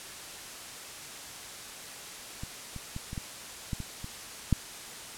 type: clicks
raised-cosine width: 5 ms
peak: -25 / -27 / -24 / -25 / -22 / -19 / -24 / -26 / -10 dBFS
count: 9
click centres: 2.435 / 2.763 / 2.964 / 3.131 / 3.178 / 3.732 / 3.803 / 4.044 / 4.527 s
effects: white hiss -43 dBFS RMS until 5.17 s + low-pass 10000 Hz 12 dB/octave